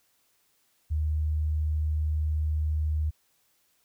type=tone; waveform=sine; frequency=76.8 Hz; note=D#2; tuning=22 cents flat; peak=-24 dBFS; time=0.9-3.11 s; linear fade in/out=20 ms; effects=white hiss -69 dBFS RMS until 3.84 s